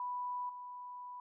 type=tone with level steps; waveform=sine; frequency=987.8 Hz; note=B5; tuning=in tune; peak=-36 / -44 dBFS; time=0-1.2 s; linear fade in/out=2 ms; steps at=0.49 s; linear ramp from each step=5 ms; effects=none